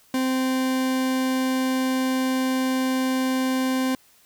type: tone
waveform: 40% pulse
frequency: 260 Hz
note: C4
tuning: 11 cents flat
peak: -20 dBFS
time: 0.14-3.95 s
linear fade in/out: 2 ms
effects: white hiss -57 dBFS RMS until 4.25 s